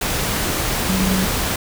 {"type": "tone in noise", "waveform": "sine", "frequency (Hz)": 188.7, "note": "F#3", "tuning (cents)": 34, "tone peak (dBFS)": -17, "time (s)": [0.89, 1.25], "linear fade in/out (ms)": 5, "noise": "pink", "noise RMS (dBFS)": -21, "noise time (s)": [0.01, 1.56], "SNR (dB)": 1, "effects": []}